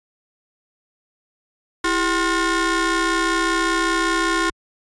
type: ring-modulated tone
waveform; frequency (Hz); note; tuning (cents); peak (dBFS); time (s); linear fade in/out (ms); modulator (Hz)
20% pulse; 364.8; F#4; -24; -9; 1.84-4.5; 5; 697
effects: high-pass 60 Hz 12 dB/octave + resampled to 22050 Hz